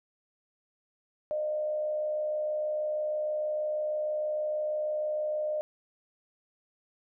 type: tone with frequency modulation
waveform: sine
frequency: 609 Hz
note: D#5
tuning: 37 cents flat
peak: -28 dBFS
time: 1.31-5.61 s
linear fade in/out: 0 ms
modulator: 66.3 Hz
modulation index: 0.29
effects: none

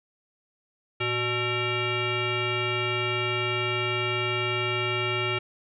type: tone with frequency modulation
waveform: sine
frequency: 1345 Hz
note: E6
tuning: 34 cents sharp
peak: -24 dBFS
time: 1-5.39 s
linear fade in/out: 10 ms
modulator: 487 Hz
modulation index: 3.4
effects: none

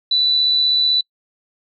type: tone with amplitude modulation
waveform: sine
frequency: 3974 Hz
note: B7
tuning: 10 cents sharp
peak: -12 dBFS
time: 0.11-1.01 s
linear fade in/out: 5 ms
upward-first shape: sine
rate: 75.9 Hz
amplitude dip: 30%
effects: noise-tail reverb RT60 0.1 s tail -26 dB re dry

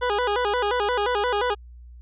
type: tone with vibrato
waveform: 20% pulse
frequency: 450.6 Hz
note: A4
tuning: 41 cents sharp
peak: -16 dBFS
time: 0.01-1.55 s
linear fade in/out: 20 ms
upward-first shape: square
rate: 5.7 Hz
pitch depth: 160 cents each way
effects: added 60 Hz sine -41 dBFS peak until 2.01 s + resampled to 8000 Hz

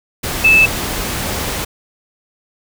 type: tone in noise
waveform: sine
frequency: 2624 Hz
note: E7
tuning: 9 cents flat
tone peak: -6 dBFS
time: 0.44-0.66 s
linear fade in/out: 10 ms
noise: pink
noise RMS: -21 dBFS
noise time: 0.23-1.65 s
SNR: +12 dB
effects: none

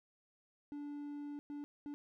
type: tone bursts at uneven times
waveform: triangle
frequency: 290.4 Hz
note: D4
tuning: 19 cents flat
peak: -40 dBFS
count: 3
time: 0.72-1.39 / 1.5-1.64 / 1.86-1.94 s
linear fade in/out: 0 ms
effects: none

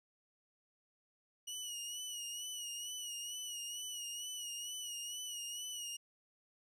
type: tone with vibrato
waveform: 20% pulse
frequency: 2914 Hz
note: F#7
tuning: 27 cents flat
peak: -36 dBFS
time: 1.47-5.97 s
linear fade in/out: 10 ms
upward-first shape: sine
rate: 2.2 Hz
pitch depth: 51 cents each way
effects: none

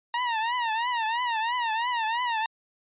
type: tone with vibrato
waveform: sawtooth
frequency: 932.3 Hz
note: A#5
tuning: in tune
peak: -21 dBFS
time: 0.14-2.46 s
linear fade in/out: 2 ms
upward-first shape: triangle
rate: 3 Hz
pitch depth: 140 cents each way
effects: resampled to 8000 Hz

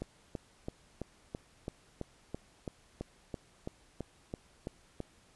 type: click train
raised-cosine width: 2 ms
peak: -24 dBFS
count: 16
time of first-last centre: 0.02-5.003 s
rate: 3.01 Hz
effects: pink hiss -64 dBFS RMS until 5.35 s + resampled to 24000 Hz

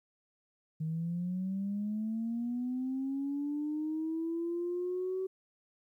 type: linear sweep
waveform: sine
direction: up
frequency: 155.56 to 380 Hz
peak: -31 dBFS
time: 0.8-5.27 s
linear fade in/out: 10 ms
effects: tanh soft clip ceiling -27 dBFS + 12-bit

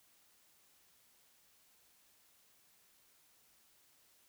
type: silence
effects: white hiss -69 dBFS RMS until 4.28 s

